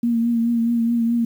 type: tone with vibrato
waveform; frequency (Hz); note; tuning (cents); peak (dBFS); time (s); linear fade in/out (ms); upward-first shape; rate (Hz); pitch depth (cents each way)
sine; 233.1; A#3; 0; -16; 0.03-1.25; 5; triangle; 4.7; 38
effects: 8-bit